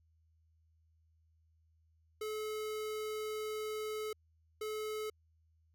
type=tone bursts at uneven times; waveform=square; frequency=430 Hz; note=A4; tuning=40 cents flat; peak=-38 dBFS; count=2; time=2.21-4.13 / 4.61-5.1 s; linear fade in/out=5 ms; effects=added 80 Hz sine -68 dBFS peak until 5.74 s